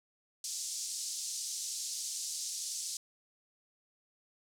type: band-pass noise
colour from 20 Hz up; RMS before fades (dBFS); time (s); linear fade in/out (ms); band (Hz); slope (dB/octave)
pink; -39; 0.44-2.97; 2; 5100 to 8700; 24
effects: none